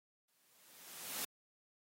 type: noise with exponential growth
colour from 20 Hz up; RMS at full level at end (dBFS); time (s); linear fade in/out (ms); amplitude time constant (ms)
white; -39; 0.28-1.25; 5; 210
effects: high-pass 150 Hz 12 dB/octave + AAC 48 kbps